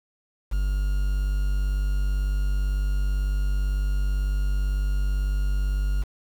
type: tone with quantisation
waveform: triangle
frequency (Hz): 49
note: G1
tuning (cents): 0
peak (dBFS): -19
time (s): 0.51-6.04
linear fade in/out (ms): 20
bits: 7
effects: none